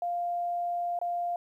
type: tone with dropouts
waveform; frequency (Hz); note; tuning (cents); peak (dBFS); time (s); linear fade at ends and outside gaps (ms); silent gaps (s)
sine; 698.5; F5; 0; -28; 0.02-1.36; 2; 0.99-1.014
effects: 11-bit